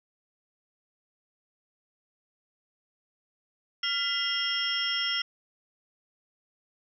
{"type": "tone cluster", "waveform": "sine", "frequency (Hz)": [1394, 2005, 2826, 3242, 5370], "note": ["F6", "B6", "F7", "G#7", "E8"], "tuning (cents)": [-4, 26, 20, -42, 31], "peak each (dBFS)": [-35, -34, -33, -31, -32], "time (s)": [3.83, 5.22], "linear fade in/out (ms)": 5, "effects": []}